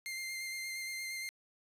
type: tone with vibrato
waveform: sawtooth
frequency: 2100 Hz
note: C7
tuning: 6 cents sharp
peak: -35 dBFS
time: 0.06-1.29 s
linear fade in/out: 0 ms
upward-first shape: square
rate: 8.6 Hz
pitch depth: 12 cents each way
effects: resampled to 32000 Hz + 12-bit